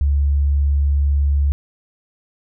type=tone; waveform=sine; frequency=71 Hz; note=C#2; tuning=42 cents sharp; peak=-13 dBFS; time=0.01-1.52 s; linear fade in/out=0 ms; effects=none